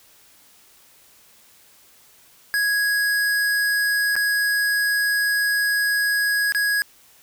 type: tone with dropouts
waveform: square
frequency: 1661 Hz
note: G#6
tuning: in tune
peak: -19 dBFS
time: 2.54-6.82 s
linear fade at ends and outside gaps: 0 ms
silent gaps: 4.155-4.164 / 6.522-6.548 s
effects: white hiss -53 dBFS RMS until 7.22 s